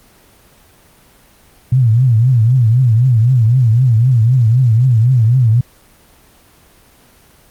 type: tone with vibrato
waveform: sine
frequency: 120 Hz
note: B2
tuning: 49 cents flat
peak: -7 dBFS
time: 1.72-5.61 s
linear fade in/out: 5 ms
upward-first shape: triangle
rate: 3.9 Hz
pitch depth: 200 cents each way
effects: pink hiss -47 dBFS RMS until 7.5 s + Opus 24 kbps